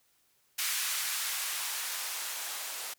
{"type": "noise with band-pass filter sweep", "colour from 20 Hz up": "violet", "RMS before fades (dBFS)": -35, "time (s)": [0.58, 2.94], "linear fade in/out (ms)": 10, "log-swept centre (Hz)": [1600, 640], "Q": 0.93, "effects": ["white hiss -70 dBFS RMS until 2.98 s"]}